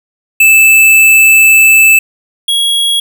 square tone pair in turn, 2631 / 3315 Hz, E7 / G#7, -4 / -4 cents, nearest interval major third, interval 400 cents, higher second, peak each -3 / -9 dBFS, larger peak first, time 0.4-1.99 / 2.48-3 s, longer first, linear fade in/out 5 ms, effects none

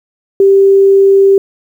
sine tone, 392 Hz, G4, in tune, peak -3 dBFS, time 0.4-1.38 s, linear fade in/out 2 ms, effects 7-bit

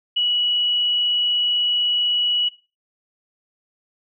sine tone, 2931 Hz, F#7, 17 cents flat, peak -17 dBFS, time 0.16-2.49 s, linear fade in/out 10 ms, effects noise-tail reverb RT60 0.3 s tail -17 dB re dry

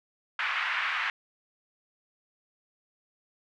white band-pass noise, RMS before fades -30 dBFS, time 0.39-1.1 s, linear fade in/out 2 ms, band 1100 to 2400 Hz, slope 24 dB/octave, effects none

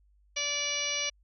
harmonic tone, 580 Hz, D5, 22 cents flat, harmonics 1 / 2 / 3 / 4 / 5 / 6 / 7 / 8 / 9 / 10, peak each -41 / -46 / -45 / -34 / -36 / -40 / -40 / -42 / -45 / -34 dBFS, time 0.36-1.1 s, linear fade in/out 10 ms, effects added 50 Hz sine -61 dBFS peak until 1.23 s

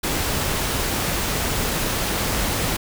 pink noise, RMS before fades -23 dBFS, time 0.03-2.77 s, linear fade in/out 10 ms, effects none

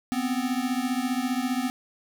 square beating tone pair, 246.9 / 261.9 Hz, B3 / C4, 0 / +2 cents, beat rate 15 Hz, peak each -28 / -29 dBFS, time 0.12-1.7 s, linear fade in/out 0 ms, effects none

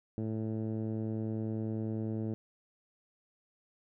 10% pulse tone with low-pass filter, 110 Hz, A2, in tune, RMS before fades -35 dBFS, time 0.18-2.34 s, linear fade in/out 0 ms, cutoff 310 Hz, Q 0.78, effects none

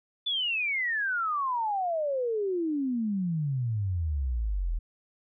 sine exponential sweep, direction down, 3520 to 38.62 Hz, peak -26 dBFS, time 0.26-4.79 s, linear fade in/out 10 ms, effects none

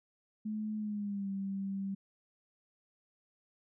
sine tone with pitch glide, 214.3 to 195.38 Hz, A3 to G3, -45 to -5 cents, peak -34 dBFS, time 0.45-1.95 s, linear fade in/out 10 ms, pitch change -160 cents, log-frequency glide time 0.77-1.3 s, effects none

